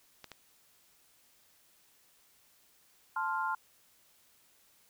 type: clicks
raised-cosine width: 0.2 ms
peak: -28 dBFS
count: 2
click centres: 0.243 / 0.317 s
type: chord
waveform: sine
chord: F major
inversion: first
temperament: equal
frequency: 880 / 1046.5 / 1396.9 Hz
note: A5 / C6 / F6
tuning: 0 / 0 / 0 cents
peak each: -35 dBFS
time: 3.16-3.55 s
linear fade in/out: 5 ms
effects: white hiss -66 dBFS RMS until 4.89 s